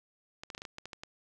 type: clicks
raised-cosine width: 0.2 ms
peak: -25 dBFS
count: 10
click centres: 0.435 / 0.502 / 0.549 / 0.579 / 0.619 / 0.652 / 0.784 / 0.856 / 0.932 / 1.035 s
effects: none